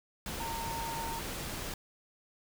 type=tone in noise; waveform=sine; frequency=916 Hz; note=A#5; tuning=31 cents flat; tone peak=-37 dBFS; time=0.4-1.19 s; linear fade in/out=2 ms; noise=pink; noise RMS=-39 dBFS; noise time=0.26-1.74 s; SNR=-1 dB; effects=none